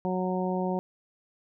harmonic tone, 184.1 Hz, F#3, 8 cents flat, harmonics 1 / 2 / 3 / 4 / 5, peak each -29 / -32 / -34 / -35 / -36 dBFS, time 0.05-0.79 s, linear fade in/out 0 ms, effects none

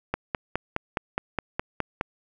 click train, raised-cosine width 0.5 ms, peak -10 dBFS, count 10, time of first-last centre 0.14-2.011 s, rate 4.81 Hz, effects none

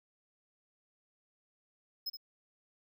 square tone with echo, 5130 Hz, E8, 48 cents flat, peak -35 dBFS, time 2.06-2.1 s, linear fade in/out 10 ms, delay 71 ms, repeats 1, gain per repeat -8 dB, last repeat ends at 2.171 s, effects none

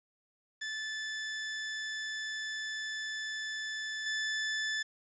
sawtooth tone with level steps, 1746 Hz, A6, 14 cents flat, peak -32 / -28 dBFS, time 0.61-4.83 s, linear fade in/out 10 ms, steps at 4.06 s, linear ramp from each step 5 ms, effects resampled to 16000 Hz + 10-bit

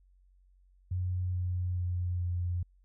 sine tone with pitch steps, 90.9 / 90.01 / 89.13 / 88.26 Hz, F#2 / F#2 / F2 / F2, -30 / -47 / +36 / +19 cents, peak -29 dBFS, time 0.91-2.63 s, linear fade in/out 5 ms, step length 430 ms, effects added 46 Hz sine -60 dBFS peak until 2.84 s

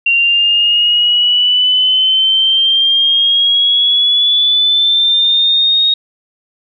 sine exponential sweep, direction up, 2756 to 3747 Hz, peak -8 dBFS, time 0.06-5.94 s, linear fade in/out 5 ms, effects none

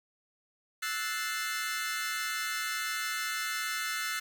sawtooth chord, F# half-diminished seventh, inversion third, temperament equal, 1318.5 / 1480 / 1760 / 2093 Hz, E6 / F#6 / A6 / C7, 0 / 0 / 0 / 0 cents, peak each -34 dBFS, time 0.82-4.2 s, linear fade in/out 10 ms, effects 9-bit

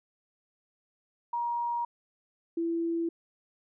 sine tone pair in turn, 948 / 334.3 Hz, A#5 / E4, +29 / +24 cents, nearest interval octave + tritone, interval 1805 cents, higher first, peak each -28 / -27 dBFS, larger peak second, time 1.33-1.85 / 2.57-3.09 s, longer neither, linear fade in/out 5 ms, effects none

